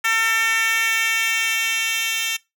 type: tone with high-pass filter sweep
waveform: 10% pulse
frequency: 450.4 Hz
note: A4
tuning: 40 cents sharp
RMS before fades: -21 dBFS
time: 0.04-2.37 s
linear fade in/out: 10 ms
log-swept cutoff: 1600 to 3200 Hz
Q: 1.7
effects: noise-tail reverb RT60 0.2 s tail -21 dB re dry